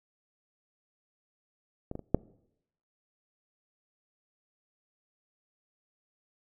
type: clicks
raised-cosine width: 2 ms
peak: -23 / -24 / -29 / -8 dBFS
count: 4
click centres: 1.914 / 1.954 / 1.993 / 2.146 s
effects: noise-tail reverb RT60 0.8 s tail -24 dB re dry